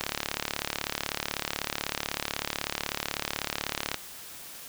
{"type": "click train", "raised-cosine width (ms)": 0.2, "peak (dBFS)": -10, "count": 143, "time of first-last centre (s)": [0.01, 3.944], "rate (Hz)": 36.1, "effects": ["white hiss -44 dBFS RMS until 4.68 s"]}